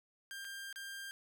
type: tone with dropouts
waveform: sawtooth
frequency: 1594 Hz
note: G6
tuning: 28 cents sharp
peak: -40 dBFS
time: 0.31-1.11 s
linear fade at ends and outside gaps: 0 ms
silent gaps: 0.446-0.45 / 0.727-0.759 s
effects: none